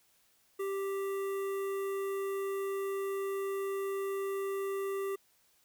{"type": "tone with notch filter", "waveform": "square", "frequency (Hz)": 392, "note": "G4", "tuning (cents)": 0, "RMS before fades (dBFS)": -35, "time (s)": [0.59, 5.16], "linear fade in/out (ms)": 10, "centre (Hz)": 4600, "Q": 0.53, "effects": ["white hiss -69 dBFS RMS until 5.64 s"]}